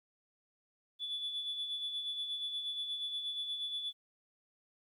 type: tone with tremolo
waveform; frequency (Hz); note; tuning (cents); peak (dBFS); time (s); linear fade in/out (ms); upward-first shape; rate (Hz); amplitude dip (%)
sine; 3450; A7; -35; -33; 0.99-3.93; 50; sine; 8.4; 50
effects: tanh soft clip ceiling -31 dBFS + 12-bit